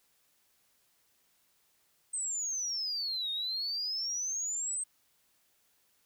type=exponential two-way sweep; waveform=sine; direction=down then up; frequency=8372 to 3682 to 8372 Hz; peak=-31 dBFS; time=2.13-4.84 s; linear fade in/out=10 ms; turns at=3.31 s; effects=tanh soft clip ceiling -27 dBFS + white hiss -71 dBFS RMS until 6.05 s